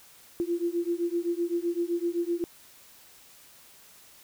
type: beating tone pair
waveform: sine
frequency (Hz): 340 / 347.8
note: F4 / F4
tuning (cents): -46 / -7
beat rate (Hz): 7.8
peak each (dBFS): -29 / -29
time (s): 0.4-2.44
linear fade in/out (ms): 0
effects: white hiss -54 dBFS RMS until 4.23 s